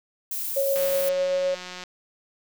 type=noise; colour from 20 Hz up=violet; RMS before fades=-30 dBFS; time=0.31-1.09 s; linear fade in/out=2 ms
type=tone with tremolo; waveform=sine; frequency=550 Hz; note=C#5; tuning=14 cents flat; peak=-20 dBFS; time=0.56-1.55 s; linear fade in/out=10 ms; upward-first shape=triangle; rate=8 Hz; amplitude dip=25%
type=click train; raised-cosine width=0.2 ms; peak=-20 dBFS; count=196; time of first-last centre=0.76-1.837 s; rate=181 Hz
effects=none